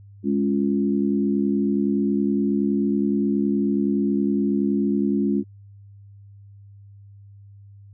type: chord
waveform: sine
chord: Db major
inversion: second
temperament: equal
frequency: 207.7 / 277.2 / 349.2 Hz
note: Ab3 / Db4 / F4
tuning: 0 / 0 / 0 cents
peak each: -21 / -23 / -26 dBFS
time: 0.23-5.44 s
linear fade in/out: 50 ms
effects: added 100 Hz sine -43 dBFS peak until 7.93 s